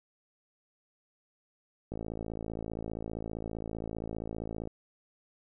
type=click train; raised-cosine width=2 ms; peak=-24 dBFS; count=153; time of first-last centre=1.92-4.674 s; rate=55.2 Hz; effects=none